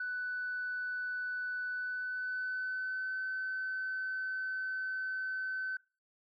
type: tone with pitch glide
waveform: sine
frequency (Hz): 1491 to 1524.1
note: F#6 to G6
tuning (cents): +13 to -49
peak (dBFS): -33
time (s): 0-5.77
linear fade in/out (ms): 5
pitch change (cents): +38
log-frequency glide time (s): 1.69-3.19
effects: noise-tail reverb RT60 0.3 s tail -20 dB re dry + tanh soft clip ceiling -30 dBFS